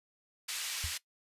pink band-pass noise, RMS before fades -38 dBFS, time 0.48-0.98 s, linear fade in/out 10 ms, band 2400 to 11000 Hz, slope 12 dB/octave
sine tone with exponential decay, 80.7 Hz, E2, 36 cents flat, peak -31 dBFS, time 0.84-0.95 s, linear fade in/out 0 ms, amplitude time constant 22 ms
effects noise-tail reverb RT60 0.1 s tail -19 dB re dry + resampled to 32000 Hz

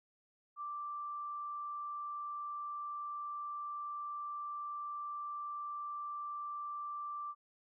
sine tone, 1174.7 Hz, D6, in tune, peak -39 dBFS, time 0.56-7.35 s, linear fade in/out 50 ms, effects none

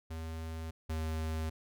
square tone pair in turn, 80.8 / 79.55 Hz, E2 / D#2, -34 / +39 cents, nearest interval unison, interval 27 cents, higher first, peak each -39 / -34 dBFS, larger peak second, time 0.1-0.71 / 0.89-1.5 s, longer neither, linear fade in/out 10 ms, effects none

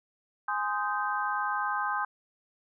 sine chord, Ab major seventh, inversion none, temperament just, 830.6 / 1038.3 / 1245.9 / 1557.4 Hz, Ab5 / C6 / Eb6 / G6, 0 / -14 / +2 / -12 cents, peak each -33 dBFS, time 0.48-2.05 s, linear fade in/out 5 ms, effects none

